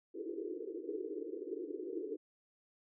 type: band-pass noise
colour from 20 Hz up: white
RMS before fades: -42 dBFS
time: 0.14-2.17 s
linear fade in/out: 20 ms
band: 300 to 460 Hz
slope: 96 dB/octave
effects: none